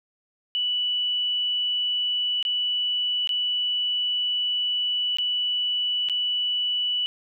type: tone with dropouts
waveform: sine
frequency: 2960 Hz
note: F#7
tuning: in tune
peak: -22 dBFS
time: 0.55-7.06 s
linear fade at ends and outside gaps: 0 ms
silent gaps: 2.427-2.451 / 3.274-3.292 / 5.17-5.185 / 6.087-6.097 s
effects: none